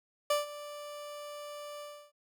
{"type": "tone with ADSR envelope", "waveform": "30% pulse", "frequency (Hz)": 587.3, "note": "D5", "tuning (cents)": 0, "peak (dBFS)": -22, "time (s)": [0.3, 2.12], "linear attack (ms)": 5, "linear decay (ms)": 150, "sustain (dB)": -17, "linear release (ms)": 310, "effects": []}